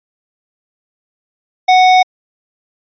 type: tone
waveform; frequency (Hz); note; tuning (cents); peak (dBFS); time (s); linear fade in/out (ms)
square; 740; F#5; 0; -6; 1.68-2.03; 10
effects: resampled to 11025 Hz